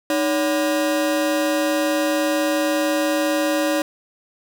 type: ring-modulated tone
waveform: 40% pulse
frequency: 437.8 Hz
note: A4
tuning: 9 cents flat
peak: -14 dBFS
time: 0.1-3.82 s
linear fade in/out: 2 ms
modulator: 129 Hz
effects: none